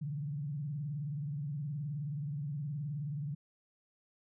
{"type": "tone with vibrato", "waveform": "sine", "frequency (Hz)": 145.4, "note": "D3", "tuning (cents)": -17, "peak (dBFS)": -35, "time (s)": [0.01, 3.35], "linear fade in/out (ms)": 10, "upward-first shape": "triangle", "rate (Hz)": 19, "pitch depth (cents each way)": 190, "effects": []}